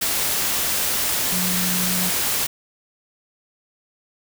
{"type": "tone in noise", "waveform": "sine", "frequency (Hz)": 181.4, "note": "F#3", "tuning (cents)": -34, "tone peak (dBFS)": -25, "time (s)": [1.32, 2.1], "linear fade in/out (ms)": 10, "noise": "white", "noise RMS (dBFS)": -22, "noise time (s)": [0.01, 2.47], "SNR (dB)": -6, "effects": []}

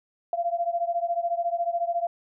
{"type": "beating tone pair", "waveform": "sine", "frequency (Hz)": [682, 696], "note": ["F5", "F5"], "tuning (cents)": [-41, -6], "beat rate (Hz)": 14, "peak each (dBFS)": [-26, -28], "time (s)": [0.33, 2.07], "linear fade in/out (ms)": 2, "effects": []}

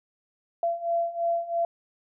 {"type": "beating tone pair", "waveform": "sine", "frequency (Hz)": [678, 681], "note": ["E5", "F5"], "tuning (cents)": [49, -44], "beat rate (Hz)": 3, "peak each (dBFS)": [-29, -26], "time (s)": [0.63, 1.65], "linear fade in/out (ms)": 2, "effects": []}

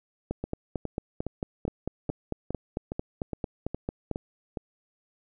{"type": "two click trains", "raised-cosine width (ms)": 2, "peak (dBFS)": [-18, -16], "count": [11, 18], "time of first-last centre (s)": [[0.44, 4.572], [0.31, 4.113]], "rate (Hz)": [2.42, 4.47], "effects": []}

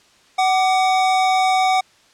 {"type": "tone pair together", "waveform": "square", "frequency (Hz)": [751.3, 1181], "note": ["F#5", "D6"], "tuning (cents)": [26, 9], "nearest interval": "minor sixth", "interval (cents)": 783, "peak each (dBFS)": [-15, -27], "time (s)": [0.38, 1.81], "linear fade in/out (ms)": 10, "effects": ["white hiss -53 dBFS RMS until 2.13 s", "low-pass 6000 Hz 12 dB/octave"]}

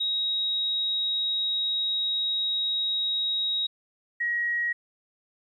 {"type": "tone pair in turn", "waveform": "sine", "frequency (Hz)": [3798, 1899], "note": ["A#7", "A#6"], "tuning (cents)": [32, 32], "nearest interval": "octave", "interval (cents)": 1200, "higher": "first", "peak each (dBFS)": -24, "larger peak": "neither", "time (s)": [[0, 3.67], [4.2, 4.73]], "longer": "first", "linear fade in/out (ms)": 10, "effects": ["11-bit"]}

